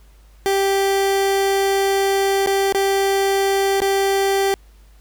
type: tone with dropouts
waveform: 30% pulse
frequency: 392 Hz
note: G4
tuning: in tune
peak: -13 dBFS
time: 0.46-4.54 s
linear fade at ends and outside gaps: 0 ms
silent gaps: 2.461-2.472 / 2.724-2.747 / 3.803-3.818 s
effects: added 51 Hz sine -45 dBFS peak until 5 s + pink hiss -57 dBFS RMS until 5 s